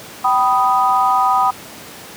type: chord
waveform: sine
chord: G augmented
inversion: none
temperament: equal with one note detuned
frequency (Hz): 771 / 987.8 / 1244.5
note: G5 / B5 / D#6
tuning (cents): -29 / 0 / 0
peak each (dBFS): -16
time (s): 0.24-1.51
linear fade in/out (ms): 10
effects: pink hiss -35 dBFS RMS until 2.16 s + high-pass 150 Hz 12 dB/octave